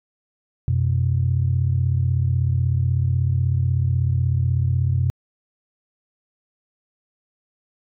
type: tone pair together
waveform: sine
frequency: 90.9 / 127.15 Hz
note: F#2 / C3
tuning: -30 / -49 cents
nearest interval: tritone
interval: 581 cents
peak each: -19 dBFS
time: 0.68-5.1 s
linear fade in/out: 0 ms
effects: tanh soft clip ceiling -9 dBFS